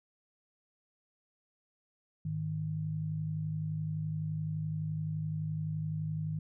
sine tone pair together, 103.82 / 155.56 Hz, G#2 / D#3, 0 / 0 cents, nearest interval perfect fifth, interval 700 cents, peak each -39 / -33 dBFS, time 2.25-6.39 s, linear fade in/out 5 ms, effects none

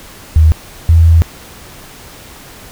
sine tone pair in turn, 78.7 / 82.46 Hz, D#2 / E2, +20 / +1 cents, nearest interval minor second, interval 81 cents, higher second, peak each -3 dBFS, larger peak neither, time 0.36-0.52 / 0.89-1.22 s, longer second, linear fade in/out 0 ms, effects pink hiss -35 dBFS RMS until 2.71 s

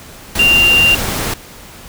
sine tone in noise, 2781 Hz, F7, 8 cents flat, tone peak -7 dBFS, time 0.39-0.95 s, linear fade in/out 5 ms, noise pink, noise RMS -19 dBFS, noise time 0.35-1.34 s, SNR +9 dB, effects pink hiss -36 dBFS RMS until 1.88 s

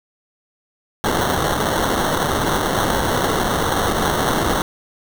white noise with sample-and-hold, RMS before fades -19 dBFS, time 1.04-4.62 s, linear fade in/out 0 ms, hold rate 2450 Hz, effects none

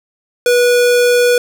square tone, 487.3 Hz, B4, 23 cents flat, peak -9 dBFS, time 0.46-1.38 s, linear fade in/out 2 ms, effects none

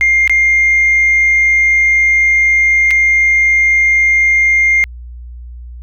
sine tone with dropouts, 2114 Hz, C7, 17 cents sharp, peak -6 dBFS, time 0.01-4.84 s, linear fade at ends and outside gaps 0 ms, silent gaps 0.276-0.296 / 2.907-2.911 s, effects tanh soft clip ceiling -4 dBFS + added 60 Hz sine -27 dBFS peak until 5.82 s

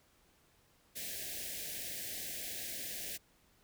white band-stop noise, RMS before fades -42 dBFS, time 0.95-3.18 s, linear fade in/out 20 ms, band 750 to 1600 Hz, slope 96 dB/octave, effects pink hiss -69 dBFS RMS until 3.63 s

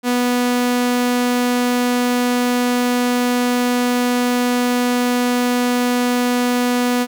sawtooth tone, 245.7 Hz, B3, 9 cents flat, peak -11 dBFS, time 0.03-7.07 s, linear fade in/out 50 ms, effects none

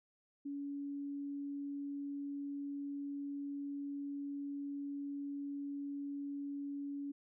sine tone, 282.9 Hz, C#4, 35 cents sharp, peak -39 dBFS, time 0.45-7.12 s, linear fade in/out 10 ms, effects none

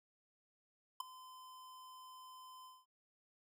square tone with ADSR envelope, 1025 Hz, C6, 36 cents flat, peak -35 dBFS, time 1-2.86 s, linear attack 5 ms, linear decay 8 ms, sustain -19 dB, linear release 210 ms, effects none

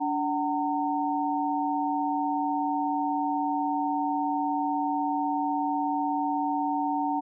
sine tone cluster, 289.9 / 754 / 914 Hz, D4 / F#5 / A#5, -22 / +32 / -34 cents, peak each -29 dBFS, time 0-7.21 s, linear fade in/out 20 ms, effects none

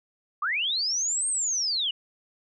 sine linear two-way sweep, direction up then down, 1108.7 to 8620 to 2838 Hz, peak -24 dBFS, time 0.42-1.91 s, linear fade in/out 5 ms, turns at 1.28 s, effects none

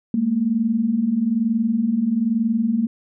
sine tone pair together, 208.9 / 230 Hz, G#3 / A#3, +10 / -23 cents, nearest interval major second, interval 167 cents, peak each -23 / -18 dBFS, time 0.14-2.87 s, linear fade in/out 2 ms, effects none

